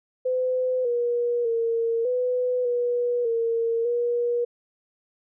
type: tone with pitch steps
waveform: sine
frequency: 509 / 479.3 / 459.8 / 499.1 / 484.7 / 459.9 / 478.9 Hz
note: C5 / A#4 / A#4 / B4 / B4 / A#4 / A#4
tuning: -48 / +48 / -24 / +18 / -32 / -23 / +47 cents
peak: -21 dBFS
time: 0.25-4.45 s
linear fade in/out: 10 ms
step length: 600 ms
effects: none